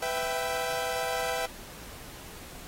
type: chord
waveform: sawtooth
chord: E minor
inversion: second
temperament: equal with one note detuned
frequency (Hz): 499.3 / 659.3 / 784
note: B4 / E5 / G5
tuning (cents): +19 / 0 / 0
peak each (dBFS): -29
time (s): 0.02-1.46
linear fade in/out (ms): 5
effects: pink hiss -46 dBFS RMS until 2.67 s + AAC 48 kbps